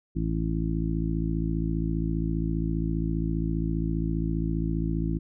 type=harmonic tone; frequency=55 Hz; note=A1; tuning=in tune; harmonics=1 / 2 / 3 / 4 / 5 / 6; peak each=-29 / -35 / -29 / -37 / -33 / -34 dBFS; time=0.15-5.19 s; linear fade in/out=20 ms; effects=none